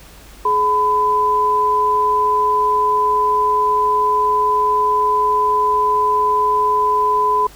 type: tone pair together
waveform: sine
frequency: 422.4 / 1004.6 Hz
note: G#4 / B5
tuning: +29 / +29 cents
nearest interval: octave + minor third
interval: 1500 cents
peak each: -21 / -13 dBFS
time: 0.45-7.47 s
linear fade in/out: 5 ms
effects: added 50 Hz sine -42 dBFS peak until 7.55 s + pink hiss -43 dBFS RMS until 7.55 s